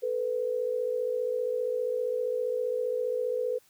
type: tone pair together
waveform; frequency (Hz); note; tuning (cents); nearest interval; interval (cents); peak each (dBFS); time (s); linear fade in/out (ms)
sine; 443.2 / 498.3; A4 / B4; +13 / +15; major second; 202; -32 / -28; 0.02-3.59; 20
effects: white hiss -63 dBFS RMS until 3.69 s